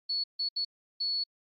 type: tone bursts at uneven times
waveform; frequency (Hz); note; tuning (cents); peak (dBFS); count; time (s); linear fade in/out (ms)
sine; 4406; C#8; -11; -28; 4; 0.09-0.24 / 0.39-0.49 / 0.56-0.65 / 1-1.24; 10
effects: AAC 48 kbps